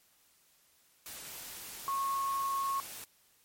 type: tone in noise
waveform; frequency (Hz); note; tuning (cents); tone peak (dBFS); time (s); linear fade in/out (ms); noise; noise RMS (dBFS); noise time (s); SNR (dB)
sine; 1095; C#6; -22; -30; 1.88-2.8; 0; white; -45; 1.06-3.04; +12
effects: white hiss -67 dBFS RMS until 3.44 s + MP3 64 kbps